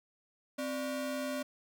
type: ring-modulated tone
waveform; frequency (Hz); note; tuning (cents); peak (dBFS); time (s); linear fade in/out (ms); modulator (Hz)
45% pulse; 426.6; G#4; +46; -31; 0.58-1.43; 10; 165
effects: none